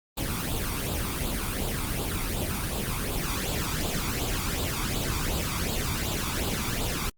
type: noise with flanger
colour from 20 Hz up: pink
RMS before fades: -29 dBFS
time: 0.17-7.1 s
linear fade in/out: 10 ms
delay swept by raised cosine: 0.25 to 0.88 ms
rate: 2.7 Hz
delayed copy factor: +0.65
effects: Opus 32 kbps